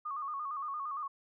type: tone with vibrato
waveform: sine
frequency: 1161 Hz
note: D6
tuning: 20 cents flat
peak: -35 dBFS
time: 0.05-1.08 s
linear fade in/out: 10 ms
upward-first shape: square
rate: 8.7 Hz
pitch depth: 84 cents each way
effects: none